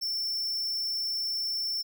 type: tone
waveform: square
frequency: 5390 Hz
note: E8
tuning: 38 cents sharp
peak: -29 dBFS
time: 0.01-1.83 s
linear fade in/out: 20 ms
effects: none